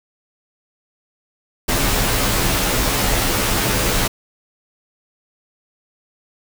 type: noise with comb filter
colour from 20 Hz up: pink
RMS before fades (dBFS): -18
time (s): 1.68-4.08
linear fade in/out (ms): 10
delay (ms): 13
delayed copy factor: -0.95
effects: none